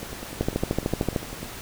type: two click trains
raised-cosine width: 2 ms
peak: -9 / -22 dBFS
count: 11 / 15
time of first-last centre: 0.41-1.162 / 0.03-1.43 s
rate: 13.3 / 10 Hz
effects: pink hiss -38 dBFS RMS until 1.61 s